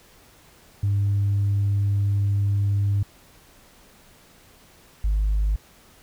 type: tone pair in turn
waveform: sine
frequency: 100.5 / 51.48 Hz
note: G2 / G#1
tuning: +44 / -15 cents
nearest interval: octave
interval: 1159 cents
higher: first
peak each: -17 dBFS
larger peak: neither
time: 0.83-3.03 / 5.04-5.56 s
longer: first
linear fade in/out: 5 ms
effects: tanh soft clip ceiling -16 dBFS + pink hiss -53 dBFS RMS until 6.02 s